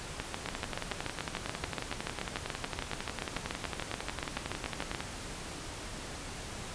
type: two click trains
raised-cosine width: 0.3 ms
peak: -17 / -18 dBFS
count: 34 / 51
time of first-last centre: 0.2-4.948 / 0.46-5.005 s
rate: 6.95 / 11 Hz
effects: pink hiss -42 dBFS RMS until 6.74 s + resampled to 22050 Hz